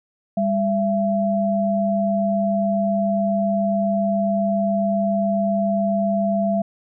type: tone pair together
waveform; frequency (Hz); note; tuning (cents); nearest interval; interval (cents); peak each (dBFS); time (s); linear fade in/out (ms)
sine; 200 / 672.7; G3 / E5; +35 / +35; octave + major sixth; 2100; -20; 0.37-6.62; 5
effects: none